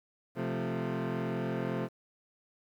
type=chord; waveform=20% pulse; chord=F major; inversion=second; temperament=equal; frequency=130.81 / 174.61 / 220 Hz; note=C3 / F3 / A3; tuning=0 / 0 / 0 cents; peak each=-31 dBFS; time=0.35-1.89 s; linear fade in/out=50 ms; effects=low-pass 2000 Hz 12 dB/octave + 10-bit